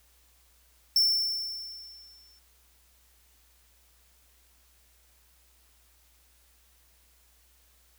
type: tone with exponential decay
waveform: square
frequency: 5390 Hz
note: E8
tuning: 38 cents sharp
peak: -19 dBFS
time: 0.96-2.39 s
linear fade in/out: 2 ms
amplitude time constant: 310 ms
effects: added 60 Hz sine -64 dBFS peak until 7.98 s + white hiss -64 dBFS RMS until 7.98 s